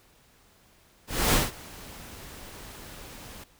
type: noise with ADSR envelope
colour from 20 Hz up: pink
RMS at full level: -21 dBFS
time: 1.07-3.44 s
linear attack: 260 ms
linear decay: 180 ms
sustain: -23 dB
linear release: 5 ms
effects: pink hiss -60 dBFS RMS until 3.59 s